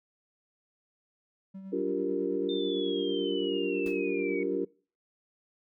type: tone with tremolo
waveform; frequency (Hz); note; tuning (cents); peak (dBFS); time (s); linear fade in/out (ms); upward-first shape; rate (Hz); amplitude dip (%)
triangle; 192.3; G3; -33; -37; 1.54-4.65; 10; sine; 9.1; 45
type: chord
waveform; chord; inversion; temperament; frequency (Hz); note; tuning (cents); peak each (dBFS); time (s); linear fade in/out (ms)
sine; G minor seventh; second; equal with one note detuned; 288.1 / 349.2 / 392 / 466.2; D4 / F4 / G4 / Bb4; -33 / 0 / 0 / 0; -33; 1.72-4.65; 10
type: linear sweep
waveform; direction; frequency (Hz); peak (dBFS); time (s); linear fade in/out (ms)
sine; down; 3621 to 2217; -37; 2.49-4.43; 2
type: noise with exponential decay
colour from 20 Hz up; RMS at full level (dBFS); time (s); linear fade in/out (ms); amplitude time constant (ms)
pink; -45; 3.86-4.04; 1; 37
effects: noise-tail reverb RT60 0.4 s tail -23 dB re dry